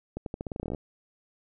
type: accelerating click train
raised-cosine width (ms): 2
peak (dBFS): -20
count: 15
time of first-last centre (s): 0.17-0.748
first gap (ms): 92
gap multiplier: 0.86
effects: none